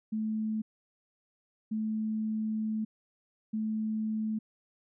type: tone bursts at uneven times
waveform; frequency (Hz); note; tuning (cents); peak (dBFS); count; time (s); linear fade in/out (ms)
sine; 217.6; A3; -19; -29; 3; 0.12-0.62 / 1.71-2.85 / 3.53-4.39; 10
effects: none